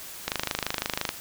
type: click train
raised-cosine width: 0.2 ms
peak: -8 dBFS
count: 22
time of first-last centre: 0.28-1.091 s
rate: 25.9 Hz
effects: white hiss -41 dBFS RMS until 1.2 s